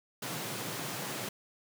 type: high-pass noise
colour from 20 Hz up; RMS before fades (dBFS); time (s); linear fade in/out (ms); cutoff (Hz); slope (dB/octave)
pink; -38; 0.22-1.29; 5; 110; 96
effects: none